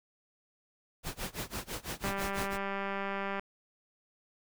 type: noise with tremolo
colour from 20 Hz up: pink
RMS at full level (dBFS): -36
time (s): 1.03-2.58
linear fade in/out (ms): 50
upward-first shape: sine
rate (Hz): 6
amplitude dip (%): 95
type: click train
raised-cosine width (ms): 0.5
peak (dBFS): -21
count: 268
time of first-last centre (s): 2.04-3.395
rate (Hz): 197
effects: none